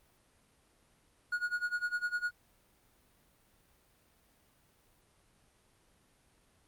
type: tone with tremolo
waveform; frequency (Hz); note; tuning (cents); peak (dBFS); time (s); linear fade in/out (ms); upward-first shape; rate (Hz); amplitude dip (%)
triangle; 1446; F#6; -40; -27; 1.32-2.31; 5; sine; 9.9; 90
effects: pink hiss -68 dBFS RMS until 6.67 s + Opus 32 kbps